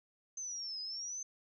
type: linear two-way sweep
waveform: sine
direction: down then up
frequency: 6272 to 4978 to 6272 Hz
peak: -39 dBFS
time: 0.37-1.23 s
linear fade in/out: 5 ms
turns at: 0.81 s
effects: none